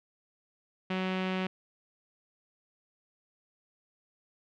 sawtooth tone with low-pass filter, 186.7 Hz, F#3, 16 cents sharp, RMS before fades -32 dBFS, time 0.9-1.47 s, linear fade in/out 5 ms, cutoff 2800 Hz, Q 2.2, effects none

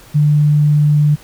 sine tone, 148.6 Hz, D3, 21 cents sharp, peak -8 dBFS, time 0.14-1.16 s, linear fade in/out 20 ms, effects pink hiss -42 dBFS RMS until 1.23 s

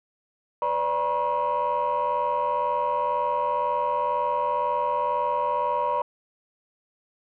sine tone cluster, 503 / 585 / 960 / 1082 Hz, B4 / D5 / B5 / C#6, +32 / -7 / -49 / -42 cents, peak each -30 / -27 / -23 / -30 dBFS, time 0.62-6.02 s, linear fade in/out 2 ms, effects tanh soft clip ceiling -17 dBFS

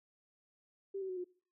sine tone with pitch steps, 391.9 / 380.5 / 369.5 / 358.8 Hz, G4 / F#4 / F#4 / F4, 0 / +48 / -2 / +47 cents, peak -37 dBFS, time 0.94-1.244 s, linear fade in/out 10 ms, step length 76 ms, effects noise-tail reverb RT60 0.4 s tail -21 dB re dry

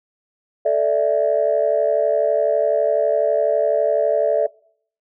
sine chord, A suspended fourth, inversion none, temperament equal, 440 / 587.3 / 659.3 Hz, A4 / D5 / E5, 0 / 0 / 0 cents, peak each -21 / -17 / -18 dBFS, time 0.65-4.47 s, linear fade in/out 10 ms, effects noise-tail reverb RT60 0.6 s tail -24 dB re dry + tanh soft clip ceiling -7 dBFS

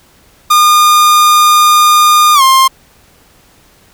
45% pulse tone with pitch glide, 1215 to 1057.7 Hz, D#6 to C6, -42 to +18 cents, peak -4 dBFS, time 0.5-2.68 s, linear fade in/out 10 ms, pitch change -240 cents, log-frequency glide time 2.34-2.42 s, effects pink hiss -46 dBFS RMS until 3.93 s

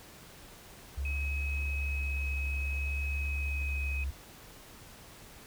sine tone with vibrato, 68.6 Hz, C#2, 17 cents flat, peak -31 dBFS, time 0.97-4.11 s, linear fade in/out 10 ms, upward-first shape sine, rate 0.54 Hz, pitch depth 21 cents each way
sine tone with pitch glide, 2547 to 2526 Hz, D#7 to D#7, +40 to +26 cents, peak -36 dBFS, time 1.05-4.04 s, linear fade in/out 2 ms, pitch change -14 cents, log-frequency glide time 3.05-3.63 s
effects pink hiss -52 dBFS RMS until 5.46 s

